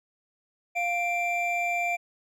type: tone pair together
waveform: triangle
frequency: 700 / 2358 Hz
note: F5 / D7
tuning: +4 / +6 cents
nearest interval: octave + major sixth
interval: 2102 cents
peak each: -26 dBFS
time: 0.75-1.97 s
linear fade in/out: 20 ms
effects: none